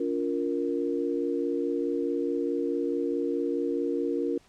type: chord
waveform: sine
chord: Bb minor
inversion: first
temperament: equal with one note detuned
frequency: 284.5 / 349.2 / 466.2 Hz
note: Db4 / F4 / Bb4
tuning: +45 / 0 / 0 cents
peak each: -30 dBFS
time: 0-4.38 s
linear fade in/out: 5 ms
effects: pink hiss -60 dBFS RMS until 4.48 s + low-pass 8000 Hz 12 dB/octave